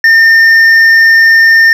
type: tone with hard clipping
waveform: sine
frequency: 1812 Hz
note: A#6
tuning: 50 cents flat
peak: -3 dBFS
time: 0.04-1.73 s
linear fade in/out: 2 ms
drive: 4 dB
effects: none